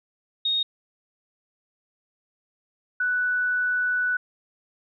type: tone pair in turn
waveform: sine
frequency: 3724 / 1484.7 Hz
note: A#7 / F#6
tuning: -2 / +6 cents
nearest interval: octave + major third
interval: 1592 cents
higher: first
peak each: -21 dBFS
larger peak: neither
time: 0.45-0.63 / 3-4.17 s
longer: second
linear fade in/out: 5 ms
effects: none